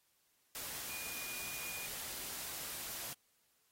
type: tone in noise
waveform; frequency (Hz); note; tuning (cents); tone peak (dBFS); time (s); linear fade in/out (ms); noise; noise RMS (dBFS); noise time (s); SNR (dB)
sine; 2442; D#7; -33; -47; 0.9-1.86; 0; white; -44; 0.55-3.13; -6
effects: white hiss -75 dBFS RMS until 3.71 s + AAC 48 kbps